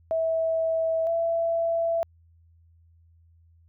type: tone pair in turn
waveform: sine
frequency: 651 / 667.4 Hz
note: E5 / E5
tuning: -22 / +21 cents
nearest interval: unison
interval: 43 cents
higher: second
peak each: -22 dBFS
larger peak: neither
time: 0.11-1.07 / 1.07-2.03 s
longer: neither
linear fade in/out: 0 ms
effects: added 83 Hz sine -55 dBFS peak until 3.68 s